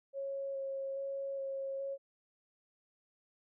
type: tone with vibrato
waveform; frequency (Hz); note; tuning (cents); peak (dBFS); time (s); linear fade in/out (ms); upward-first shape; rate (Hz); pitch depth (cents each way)
sine; 546; C#5; -26; -36; 0.13-1.98; 50; square; 1.2; 10
effects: none